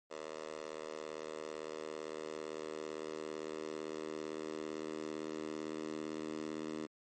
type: tone with high-pass filter sweep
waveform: 10% pulse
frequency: 77.78 Hz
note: D#2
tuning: in tune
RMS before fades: -43 dBFS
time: 0.1-6.87 s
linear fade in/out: 20 ms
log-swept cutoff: 540 to 290 Hz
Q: 2.2
effects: MP3 32 kbps